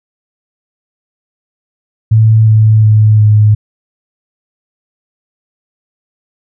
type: tone with pitch steps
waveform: sine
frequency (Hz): 110.5 / 109.04 / 107.6 / 106.18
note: A2 / A2 / A2 / G#2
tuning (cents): +8 / -15 / -38 / +39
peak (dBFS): -3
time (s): 2.11-3.55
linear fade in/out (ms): 10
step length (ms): 360
effects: none